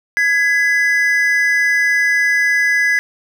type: tone pair together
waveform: triangle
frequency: 1666.5 / 2010 Hz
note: G#6 / B6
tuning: +5 / +30 cents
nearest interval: minor third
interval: 325 cents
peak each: -13 dBFS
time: 0.17-2.99 s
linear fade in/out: 0 ms
effects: 7-bit